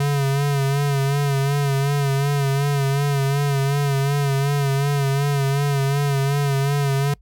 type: tone with vibrato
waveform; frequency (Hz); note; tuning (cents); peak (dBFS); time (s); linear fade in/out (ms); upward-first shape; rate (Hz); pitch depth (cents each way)
square; 140; C#3; +18; -18; 0-7.14; 5; sine; 2.7; 46
effects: noise-tail reverb RT60 0.1 s tail -24 dB re dry + added 50 Hz sine -49 dBFS peak until 7.21 s